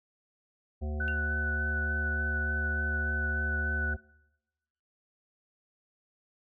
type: harmonic tone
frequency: 74.9 Hz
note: D2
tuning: 35 cents sharp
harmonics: 1 / 3 / 5 / 7 / 9 / 10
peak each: -31 / -41 / -45 / -48 / -50 / -51 dBFS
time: 0.81-3.97 s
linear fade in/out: 20 ms
type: tone with vibrato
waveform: sine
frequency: 1493 Hz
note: F#6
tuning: 15 cents sharp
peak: -30 dBFS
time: 1-3.94 s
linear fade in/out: 5 ms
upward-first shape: sine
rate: 3.4 Hz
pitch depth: 13 cents each way
type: tone with exponential decay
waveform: sine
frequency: 2763 Hz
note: F7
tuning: 19 cents flat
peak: -36 dBFS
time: 1.08-1.19 s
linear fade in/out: 0 ms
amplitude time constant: 22 ms
effects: noise-tail reverb RT60 1.0 s tail -23 dB re dry